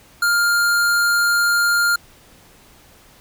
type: tone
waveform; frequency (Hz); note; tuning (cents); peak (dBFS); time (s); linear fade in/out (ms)
square; 1404; F6; +9; -15; 0.22-1.96; 5
effects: pink hiss -49 dBFS RMS until 3.2 s